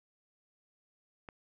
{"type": "click", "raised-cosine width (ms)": 0.5, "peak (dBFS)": -30, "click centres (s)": 1.288, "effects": []}